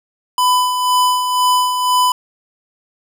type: tone with tremolo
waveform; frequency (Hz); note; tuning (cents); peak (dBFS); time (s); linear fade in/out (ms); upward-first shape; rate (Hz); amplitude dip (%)
square; 1000; B5; +21; -11; 0.38-2.12; 2; sine; 2; 50
effects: none